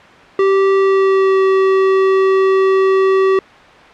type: tone with pitch glide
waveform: square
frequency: 388.9 to 383.3 Hz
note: G4 to G4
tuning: -14 to -39 cents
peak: -10 dBFS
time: 0.39-3.39 s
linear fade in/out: 2 ms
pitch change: -25 cents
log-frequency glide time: 0.75-1.42 s
effects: white hiss -39 dBFS RMS until 3.93 s + low-pass 2000 Hz 12 dB/octave